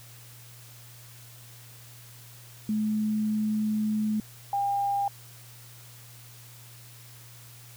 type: tone pair in turn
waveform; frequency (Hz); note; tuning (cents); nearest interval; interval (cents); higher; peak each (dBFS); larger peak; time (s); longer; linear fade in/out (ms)
sine; 214.3 / 801.6; A3 / G5; -45 / +38; octave + major seventh; 2283; second; -24; neither; 2.69-4.2 / 4.53-5.08; first; 2
effects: added 119 Hz sine -49 dBFS peak until 7.76 s + white hiss -51 dBFS RMS until 7.76 s